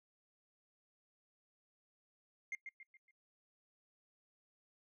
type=tone with echo; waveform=sine; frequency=2114 Hz; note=C7; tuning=17 cents sharp; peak=-36 dBFS; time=2.52-2.55 s; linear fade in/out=2 ms; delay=140 ms; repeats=4; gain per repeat=-8 dB; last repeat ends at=3.11 s; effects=noise-tail reverb RT60 0.1 s tail -23 dB re dry + tanh soft clip ceiling -38 dBFS